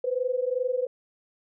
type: tone pair together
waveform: sine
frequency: 493.9 / 516.5 Hz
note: B4 / C5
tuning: 0 / -22 cents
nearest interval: minor second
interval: 78 cents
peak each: -27 dBFS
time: 0.04-0.87 s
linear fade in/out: 5 ms
effects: none